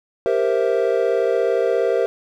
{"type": "chord", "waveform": "triangle", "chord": "C dominant seventh", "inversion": "second", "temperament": "equal", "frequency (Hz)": [392, 466.2, 523.3, 659.3], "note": ["G4", "Bb4", "C5", "E5"], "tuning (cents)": [0, 0, 0, 0], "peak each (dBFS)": [-20, -18, -20, -22], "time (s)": [0.26, 2.06], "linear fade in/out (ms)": 0, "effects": []}